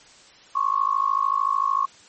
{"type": "tone with amplitude modulation", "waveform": "sine", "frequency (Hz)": 1098, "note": "C#6", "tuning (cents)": -17, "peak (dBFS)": -15, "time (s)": [0.55, 1.86], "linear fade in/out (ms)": 10, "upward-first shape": "sine", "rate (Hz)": 53.4, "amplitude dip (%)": 95, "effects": ["white hiss -50 dBFS RMS until 2.08 s", "MP3 32 kbps"]}